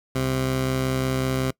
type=tone pair together; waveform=15% pulse; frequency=65.41 / 130.82 Hz; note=C2 / C3; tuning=0 / 0 cents; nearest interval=octave; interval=1200 cents; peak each=-26 / -17 dBFS; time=0.15-1.51 s; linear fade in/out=5 ms; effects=noise-tail reverb RT60 0.1 s tail -23 dB re dry